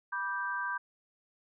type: chord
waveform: sine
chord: G major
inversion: first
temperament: just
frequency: 980 / 1176 / 1568 Hz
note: B5 / D6 / G6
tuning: -14 / +2 / 0 cents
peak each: -37 / -39 / -34 dBFS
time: 0.12-0.78 s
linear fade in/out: 10 ms
effects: none